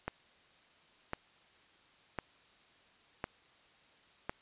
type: click train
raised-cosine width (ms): 0.5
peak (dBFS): -20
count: 5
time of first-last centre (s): 0.08-4.295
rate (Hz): 0.949
effects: white hiss -64 dBFS RMS until 4.41 s + resampled to 8000 Hz